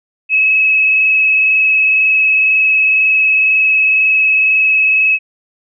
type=tone with frequency modulation; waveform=sine; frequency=2576 Hz; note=E7; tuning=41 cents flat; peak=-8 dBFS; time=0.29-5.19 s; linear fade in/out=50 ms; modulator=22 Hz; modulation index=1.4; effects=none